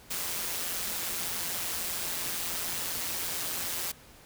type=noise with amplitude modulation; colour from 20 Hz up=white; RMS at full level=-31 dBFS; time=0.1-3.92 s; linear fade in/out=10 ms; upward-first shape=sine; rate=173 Hz; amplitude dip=55%; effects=pink hiss -54 dBFS RMS until 4.25 s